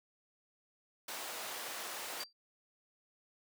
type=high-pass noise; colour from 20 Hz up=pink; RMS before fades=-43 dBFS; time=1.08-2.24 s; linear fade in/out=5 ms; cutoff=580 Hz; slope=12 dB/octave
type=tone with exponential decay; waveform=sine; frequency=4699 Hz; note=D8; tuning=in tune; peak=-37 dBFS; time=2.2-2.33 s; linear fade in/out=5 ms; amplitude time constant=28 ms
effects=none